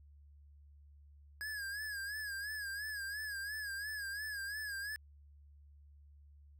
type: tone with vibrato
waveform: square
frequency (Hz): 1661.2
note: G#6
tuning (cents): 0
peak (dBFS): -40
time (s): 1.41-4.96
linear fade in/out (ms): 0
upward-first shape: sine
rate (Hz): 2.9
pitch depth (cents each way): 86
effects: added 72 Hz sine -57 dBFS peak until 6.59 s